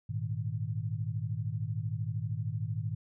sine chord, Ab suspended second, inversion none, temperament just, 103.83 / 116.8 / 155.74 Hz, Ab2 / Bb2 / Eb3, 0 / +4 / +2 cents, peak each -35 / -35 / -38 dBFS, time 0.09-2.95 s, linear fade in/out 10 ms, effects none

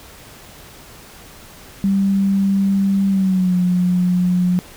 sine tone with pitch glide, 196 to 179.73 Hz, G3 to F3, 0 to +50 cents, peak -13 dBFS, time 1.84-4.59 s, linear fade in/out 0 ms, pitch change -150 cents, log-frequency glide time 3.08-3.56 s, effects pink hiss -41 dBFS RMS until 4.76 s

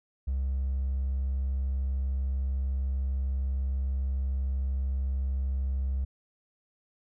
triangle tone with hard clipping, 66.6 Hz, C2, 31 cents sharp, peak -26 dBFS, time 0.27-6.05 s, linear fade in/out 10 ms, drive 2 dB, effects none

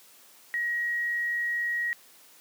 sine tone, 1898 Hz, A#6, 31 cents sharp, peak -26 dBFS, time 0.54-1.93 s, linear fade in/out 0 ms, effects white hiss -55 dBFS RMS until 2.4 s + high-pass 200 Hz 12 dB/octave

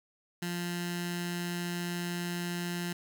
15% pulse tone with notch filter, 174.61 Hz, F3, in tune, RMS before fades -35 dBFS, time 0.42-2.93 s, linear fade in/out 5 ms, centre 550 Hz, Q 0.56, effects none

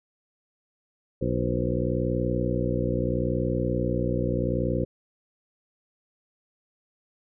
harmonic tone with a mistuned harmonic, 60.7 Hz, B1, 29 cents flat, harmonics 1 / 2 / 3 / 4 / 5 / 6 / 8 / 9, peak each -32 / -29 / -31 / -33 / -32 / -32 / -33 / -32 dBFS, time 1.21-4.85 s, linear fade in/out 10 ms, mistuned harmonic 9, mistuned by -65 cents, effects none

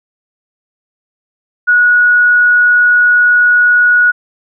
sine tone, 1459 Hz, F#6, 25 cents flat, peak -5 dBFS, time 1.67-4.12 s, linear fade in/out 20 ms, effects none

